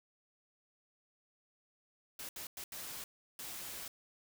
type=noise bursts at uneven times; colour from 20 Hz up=white; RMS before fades=-45 dBFS; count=5; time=2.19-2.29 / 2.36-2.47 / 2.57-2.64 / 2.72-3.04 / 3.39-3.88 s; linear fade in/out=2 ms; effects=none